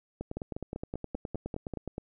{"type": "two click trains", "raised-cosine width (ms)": 2, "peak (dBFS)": [-22, -22], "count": [18, 8], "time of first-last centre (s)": [[0.21, 1.981], [0.37, 1.737]], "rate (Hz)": [9.6, 5.12], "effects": []}